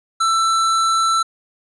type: tone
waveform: square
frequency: 1332 Hz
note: E6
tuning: 18 cents sharp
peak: -15 dBFS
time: 0.2-1.23 s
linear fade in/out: 10 ms
effects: resampled to 22050 Hz